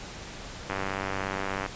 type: click train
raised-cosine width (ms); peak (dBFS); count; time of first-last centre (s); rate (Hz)
0.5; -15; 94; 0.7-1.662; 96.7
effects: pink hiss -41 dBFS RMS until 1.75 s + resampled to 16000 Hz